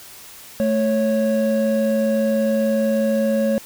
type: tone pair together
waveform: triangle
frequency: 219.1 / 552.1 Hz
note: A3 / C#5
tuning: -7 / -7 cents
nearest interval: octave + major third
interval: 1600 cents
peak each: -17 dBFS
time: 0.6-3.58 s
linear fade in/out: 0 ms
effects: white hiss -41 dBFS RMS until 3.65 s